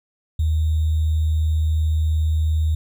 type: tone with sample-and-hold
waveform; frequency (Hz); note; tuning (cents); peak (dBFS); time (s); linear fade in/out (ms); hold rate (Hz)
sine; 78.6; D#2; +18; -16; 0.39-2.75; 5; 3675
effects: none